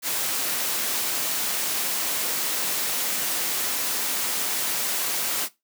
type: noise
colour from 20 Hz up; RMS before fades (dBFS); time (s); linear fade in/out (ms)
white; -26; 0.02-5.49; 50
effects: noise-tail reverb RT60 0.2 s tail -18 dB re dry + high-pass 200 Hz 12 dB/octave